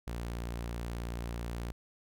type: tone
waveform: sawtooth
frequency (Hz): 58.5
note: A#1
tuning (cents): +7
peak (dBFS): -32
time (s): 0.07-1.72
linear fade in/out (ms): 5
effects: none